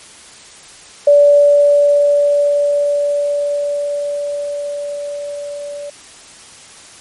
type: tone with level ramp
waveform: sine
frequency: 578 Hz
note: D5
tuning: 28 cents flat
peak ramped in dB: -4 to -24 dBFS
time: 1.07-5.9 s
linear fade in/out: 5 ms
effects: white hiss -39 dBFS RMS until 7 s + MP3 48 kbps